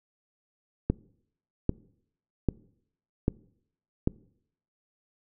click train, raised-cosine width 3 ms, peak -10 dBFS, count 5, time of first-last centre 0.9-4.075 s, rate 1.26 Hz, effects noise-tail reverb RT60 0.7 s tail -23 dB re dry

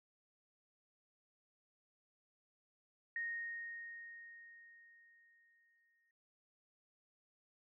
sine tone with exponential decay, 1860 Hz, A#6, 4 cents flat, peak -37 dBFS, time 3.16-6.11 s, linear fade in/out 2 ms, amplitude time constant 640 ms, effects none

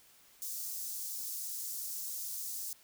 white high-pass noise, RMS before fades -40 dBFS, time 0.42-2.73 s, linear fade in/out 0 ms, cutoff 5300 Hz, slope 24 dB/octave, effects white hiss -62 dBFS RMS until 2.83 s

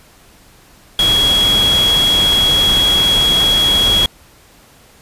sine tone in noise, 3322 Hz, G#7, in tune, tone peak -10 dBFS, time 0.99-4.06 s, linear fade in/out 2 ms, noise pink, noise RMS -20 dBFS, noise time 0.99-4.06 s, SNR +7 dB, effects pink hiss -46 dBFS RMS until 5.01 s + resampled to 32000 Hz

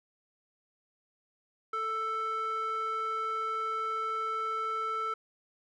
square tone with band-pass filter, 441.8 Hz, A4, 7 cents sharp, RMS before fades -33 dBFS, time 1.73-5.14 s, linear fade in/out 5 ms, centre 1300 Hz, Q 3.5, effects none

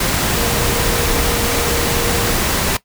sine tone in noise, 470.6 Hz, A#4, 16 cents sharp, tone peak -23 dBFS, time 0.37-2.34 s, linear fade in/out 5 ms, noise pink, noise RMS -17 dBFS, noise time 0-2.77 s, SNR -9 dB, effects noise-tail reverb RT60 0.1 s tail -17 dB re dry

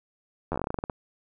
slowing click train, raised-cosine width 1 ms, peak -15 dBFS, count 14, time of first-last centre 0.52-0.898 s, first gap 11 ms, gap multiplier 1.15, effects none

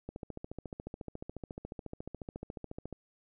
click train, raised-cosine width 2 ms, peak -27 dBFS, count 41, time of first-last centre 0.09-2.927 s, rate 14.1 Hz, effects none

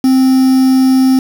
triangle tone with quantisation, 261.6 Hz, C4, in tune, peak -4 dBFS, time 0.04-1.19 s, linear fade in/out 2 ms, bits 4, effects none

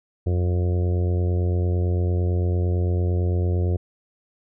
harmonic tone, 88.9 Hz, F2, 31 cents sharp, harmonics 1 / 2 / 3 / 4 / 5 / 6 / 7 / 8, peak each -19 / -32 / -38 / -31 / -34 / -38 / -42 / -44 dBFS, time 0.26-3.77 s, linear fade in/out 10 ms, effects none

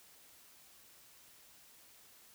silence, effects white hiss -61 dBFS RMS until 2.34 s

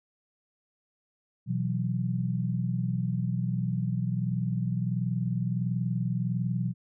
sine chord, B suspended fourth, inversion none, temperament equal, 123.47 / 164.81 / 185 Hz, B2 / E3 / F#3, 0 / 0 / 0 cents, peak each -29 / -32 / -31 dBFS, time 1.46-6.74 s, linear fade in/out 50 ms, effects none

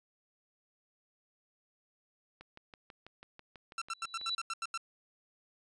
click train, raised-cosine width 0.3 ms, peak -34 dBFS, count 12, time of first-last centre 2.41-4.213 s, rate 6.1 Hz
sawtooth tone bursts, 1347 Hz, E6, 37 cents sharp, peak -31 dBFS, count 9, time 3.78-4.776 s, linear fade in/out 2 ms, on 36 ms, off 84 ms
sine tone with exponential growth, 3951 Hz, B7, in tune, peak -30 dBFS, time 3.89-4.35 s, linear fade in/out 5 ms, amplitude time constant 100 ms
effects resampled to 22050 Hz

